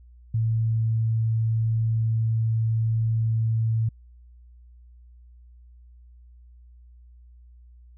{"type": "tone", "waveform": "sine", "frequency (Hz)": 112.4, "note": "A2", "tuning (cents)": 37, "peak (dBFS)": -20, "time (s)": [0.34, 3.89], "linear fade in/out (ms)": 5, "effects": ["added 60 Hz sine -47 dBFS peak until 7.97 s"]}